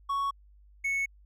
triangle tone pair in turn, 1112 / 2207 Hz, C#6 / C#7, +5 / -8 cents, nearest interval octave, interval 1187 cents, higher second, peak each -25 dBFS, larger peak neither, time 0.09-0.31 / 0.84-1.06 s, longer neither, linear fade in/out 10 ms, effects added 50 Hz sine -54 dBFS peak until 1.25 s

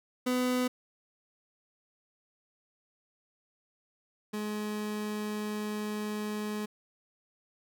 30% pulse tone pair in turn, 250.9 / 211 Hz, B3 / G#3, +28 / +28 cents, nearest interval minor third, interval 300 cents, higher first, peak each -24 / -30 dBFS, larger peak first, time 0.26-0.68 / 4.33-6.66 s, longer second, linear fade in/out 10 ms, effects none

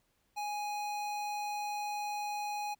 square tone with notch filter, 830.6 Hz, G#5, in tune, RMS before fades -37 dBFS, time 0.36-2.75 s, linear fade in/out 20 ms, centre 11000 Hz, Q 1.6, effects pink hiss -75 dBFS RMS until 2.79 s

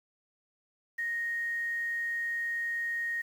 sine tone with quantisation, 1864.7 Hz, A#6, in tune, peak -30 dBFS, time 0.98-3.22 s, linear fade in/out 10 ms, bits 9, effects none

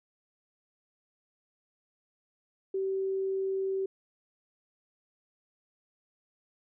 sine tone, 384.9 Hz, G4, 32 cents flat, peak -28 dBFS, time 2.74-3.86 s, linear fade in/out 5 ms, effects none

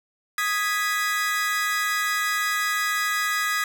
40% pulse chord, G# minor, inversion second, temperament equal, 1244.5 / 1661.2 / 1975.5 Hz, D#6 / G#6 / B6, 0 / 0 / 0 cents, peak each -26 dBFS, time 0.38-3.64 s, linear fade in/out 2 ms, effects none

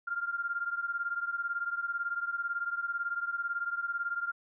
sine beating tone pair, 1391 / 1409 Hz, F6 / F6, -7 / +15 cents, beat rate 18 Hz, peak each -33 / -36 dBFS, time 0.07-4.32 s, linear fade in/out 10 ms, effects none

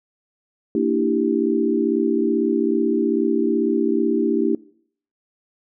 sine chord, E half-diminished seventh, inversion second, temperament equal with one note detuned, 229.7 / 293.7 / 329.6 / 392 Hz, Bb3 / D4 / E4 / G4, -25 / 0 / 0 / 0 cents, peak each -22 dBFS, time 0.75-4.55 s, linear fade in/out 2 ms, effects noise-tail reverb RT60 0.6 s tail -22 dB re dry

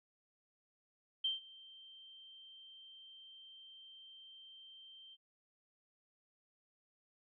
sine tone with ADSR envelope, 3136 Hz, G7, in tune, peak -31 dBFS, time 1.24-5.17 s, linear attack 8 ms, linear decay 150 ms, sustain -23 dB, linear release 37 ms, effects none

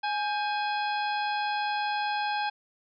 harmonic tone with a mistuned harmonic, 835 Hz, G#5, 9 cents sharp, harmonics 1 / 2 / 3 / 4 / 5 / 6, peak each -28 / -34 / -38 / -40 / -42 / -44 dBFS, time 0.03-2.5 s, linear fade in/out 10 ms, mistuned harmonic 2, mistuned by -88 cents, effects none

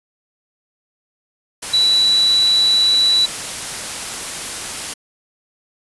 sine tone in noise, 3946 Hz, B7, 2 cents flat, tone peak -11 dBFS, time 1.73-3.26 s, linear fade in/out 10 ms, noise white, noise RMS -26 dBFS, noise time 1.62-4.94 s, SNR +12 dB, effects resampled to 24000 Hz

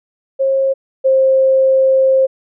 sine tone pair in turn, 538 / 530 Hz, C5 / C5, +48 / +22 cents, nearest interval unison, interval 26 cents, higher first, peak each -11 / -8 dBFS, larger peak second, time 0.39-0.74 / 1.04-2.27 s, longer second, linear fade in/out 20 ms, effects none

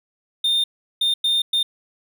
triangle tone bursts at uneven times, 3631 Hz, A#7, 46 cents flat, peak -15 dBFS, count 4, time 0.44-0.64 / 1.01-1.14 / 1.24-1.42 / 1.53-1.63 s, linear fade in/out 5 ms, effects none

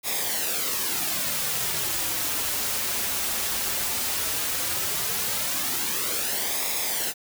white noise with flanger, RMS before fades -27 dBFS, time 0.03-7.14 s, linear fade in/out 50 ms, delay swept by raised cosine 0.67 to 6.67 ms, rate 0.15 Hz, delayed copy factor -0.6, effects none

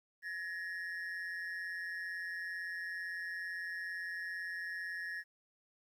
triangle ring-modulated tone, 1782 Hz, A6, 22 cents sharp, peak -34 dBFS, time 0.22-5.24 s, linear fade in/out 50 ms, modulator 88.9 Hz, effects 12-bit

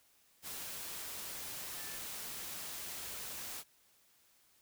sine tone in noise, 1760 Hz, A6, in tune, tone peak -54 dBFS, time 1.75-2.01 s, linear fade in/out 50 ms, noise white, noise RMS -44 dBFS, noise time 0.42-3.64 s, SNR -13 dB, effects white hiss -69 dBFS RMS until 4.61 s

